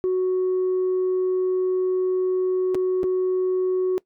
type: tone with dropouts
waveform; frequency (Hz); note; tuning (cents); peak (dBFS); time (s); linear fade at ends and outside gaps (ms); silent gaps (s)
sine; 370; F#4; 0; -17; 0.04-3.98; 0; 2.746-2.752 / 3.032-3.04
effects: noise-tail reverb RT60 0.1 s tail -23 dB re dry + tanh soft clip ceiling -17 dBFS